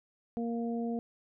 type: harmonic tone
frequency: 233.1 Hz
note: A#3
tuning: in tune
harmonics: 1 / 2 / 3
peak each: -32 / -38 / -42 dBFS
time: 0.37-0.99 s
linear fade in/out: 0 ms
effects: none